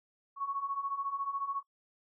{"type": "beating tone pair", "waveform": "sine", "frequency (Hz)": [1099, 1113], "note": ["C#6", "C#6"], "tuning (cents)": [-15, 7], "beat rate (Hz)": 14, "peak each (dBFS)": [-39, -34], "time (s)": [0.36, 1.63], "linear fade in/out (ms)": 50, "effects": ["noise-tail reverb RT60 0.1 s tail -23 dB re dry"]}